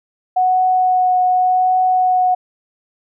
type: tone with vibrato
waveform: sine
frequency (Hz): 737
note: F#5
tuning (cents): -7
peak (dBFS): -11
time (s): 0.36-2.35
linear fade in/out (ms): 10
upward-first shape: triangle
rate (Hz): 0.87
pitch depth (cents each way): 12
effects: none